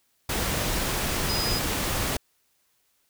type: tone in noise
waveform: sine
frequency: 4978 Hz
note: D#8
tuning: in tune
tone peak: -28 dBFS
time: 1.29-1.59 s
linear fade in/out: 5 ms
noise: pink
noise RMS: -27 dBFS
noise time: 0.29-2.17 s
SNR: -4 dB
effects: white hiss -69 dBFS RMS until 3.09 s